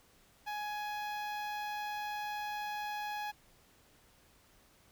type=tone with notch filter; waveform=sawtooth; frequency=836 Hz; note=G#5; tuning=11 cents sharp; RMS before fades=-39 dBFS; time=0.46-3.32 s; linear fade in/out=20 ms; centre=8600 Hz; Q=0.54; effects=pink hiss -65 dBFS RMS until 4.91 s